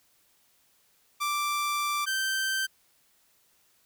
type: tone pair in turn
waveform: sawtooth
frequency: 1174.7 / 1556.4 Hz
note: D6 / G6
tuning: 0 / -13 cents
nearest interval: perfect fourth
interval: 487 cents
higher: second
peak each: -23 dBFS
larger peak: neither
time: 1.2-2.06 / 2.06-2.67 s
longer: first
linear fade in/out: 20 ms
effects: white hiss -66 dBFS RMS until 3.85 s